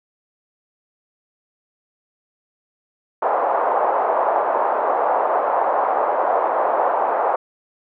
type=band-pass noise; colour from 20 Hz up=pink; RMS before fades=-19 dBFS; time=3.22-7.36 s; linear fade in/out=5 ms; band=580 to 1000 Hz; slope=24 dB/octave; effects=none